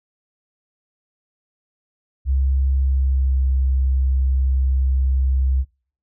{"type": "tone with pitch glide", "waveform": "sine", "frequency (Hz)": [67, 65.81], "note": ["C2", "C2"], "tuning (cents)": [42, 11], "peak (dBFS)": -15, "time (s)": [2.25, 5.65], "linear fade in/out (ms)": 50, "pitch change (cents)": -31, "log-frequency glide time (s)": [2.75, 3.45], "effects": ["noise-tail reverb RT60 0.5 s tail -26 dB re dry"]}